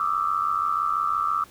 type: tone cluster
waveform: sine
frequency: 1162 / 1228 / 1323 Hz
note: D6 / D#6 / E6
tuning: -19 / -23 / +6 cents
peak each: -26 dBFS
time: 0-1.44 s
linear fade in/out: 2 ms
effects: pink hiss -51 dBFS RMS until 1.5 s